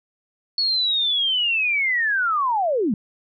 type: linear sweep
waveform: sine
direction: down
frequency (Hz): 4409 to 182.6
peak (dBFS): -18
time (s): 0.58-2.94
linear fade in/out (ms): 2
effects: none